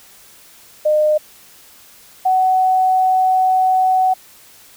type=tone pair in turn; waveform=sine; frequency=609 / 748.6 Hz; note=D#5 / F#5; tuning=-37 / +20 cents; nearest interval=major third; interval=357 cents; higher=second; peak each=-11 dBFS; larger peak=neither; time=0.85-1.18 / 2.25-4.14 s; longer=second; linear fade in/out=10 ms; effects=white hiss -45 dBFS RMS until 4.76 s